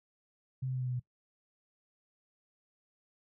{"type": "tone with pitch steps", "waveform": "sine", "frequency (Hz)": [130.81, 129.46, 128.12, 126.79, 125.48, 124.18], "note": ["C3", "C3", "C3", "B2", "B2", "B2"], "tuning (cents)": [0, -18, -36, 46, 28, 10], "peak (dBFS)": -32, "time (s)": [0.62, 0.998], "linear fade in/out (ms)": 10, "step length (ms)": 63, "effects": ["noise-tail reverb RT60 0.1 s tail -19 dB re dry"]}